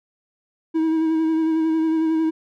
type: tone with vibrato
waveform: triangle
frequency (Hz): 320.4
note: E4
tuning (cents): -49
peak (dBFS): -15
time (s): 0.74-2.31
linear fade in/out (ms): 20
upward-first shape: sine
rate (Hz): 11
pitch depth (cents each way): 24
effects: none